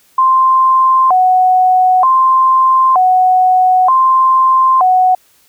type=tone with vibrato; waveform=sine; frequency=880 Hz; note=A5; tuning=in tune; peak=-6 dBFS; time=0.18-5.15 s; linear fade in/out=5 ms; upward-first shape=square; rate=0.54 Hz; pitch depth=300 cents each way; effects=white hiss -51 dBFS RMS until 5.48 s